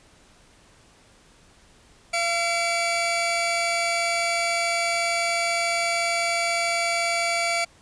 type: tone pair together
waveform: sawtooth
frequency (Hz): 684 / 2297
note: F5 / D7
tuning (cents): -36 / -39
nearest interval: octave + major sixth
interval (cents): 2097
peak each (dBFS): -21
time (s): 2.13-7.65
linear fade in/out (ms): 10
effects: pink hiss -55 dBFS RMS until 7.81 s + resampled to 22050 Hz